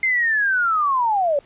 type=linear sweep; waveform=sine; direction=down; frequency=2107 to 547 Hz; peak=-16 dBFS; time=0.03-1.39 s; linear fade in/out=2 ms; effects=pink hiss -53 dBFS RMS until 1.45 s + resampled to 8000 Hz